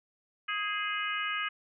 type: harmonic tone with a mistuned harmonic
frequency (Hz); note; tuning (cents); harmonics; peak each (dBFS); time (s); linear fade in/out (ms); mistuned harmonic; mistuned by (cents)
417.7; G#4; +10; 3 / 4 / 5 / 6 / 7; -35 / -36 / -37 / -38 / -38; 0.48-1.49; 10; 4; -31
effects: none